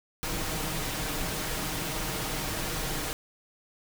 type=noise with comb filter; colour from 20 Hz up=pink; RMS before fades=-32 dBFS; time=0.23-3.13 s; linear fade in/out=0 ms; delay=6.4 ms; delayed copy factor=+0.5; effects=none